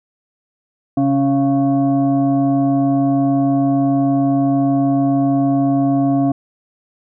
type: tone with frequency modulation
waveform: sine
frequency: 277.2 Hz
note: C#4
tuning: in tune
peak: -12 dBFS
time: 0.97-6.32 s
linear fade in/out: 5 ms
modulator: 413 Hz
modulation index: 0.78
effects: none